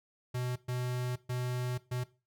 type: tone bursts at uneven times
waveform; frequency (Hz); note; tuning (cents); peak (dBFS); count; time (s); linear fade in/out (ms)
square; 124.7; B2; +17; -33; 4; 0.34-0.56 / 0.68-1.16 / 1.29-1.78 / 1.91-2.04; 10
effects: noise-tail reverb RT60 0.3 s tail -18 dB re dry